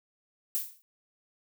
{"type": "noise with exponential decay", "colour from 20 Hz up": "violet", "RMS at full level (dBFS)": -27, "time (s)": [0.55, 0.82], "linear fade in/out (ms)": 0, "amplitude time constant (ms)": 57, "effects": []}